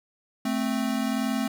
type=tone pair together; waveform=square; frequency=220 / 261.6 Hz; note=A3 / C4; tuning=0 / 0 cents; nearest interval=minor third; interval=300 cents; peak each=-28 dBFS; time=0.45-1.48 s; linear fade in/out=5 ms; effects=none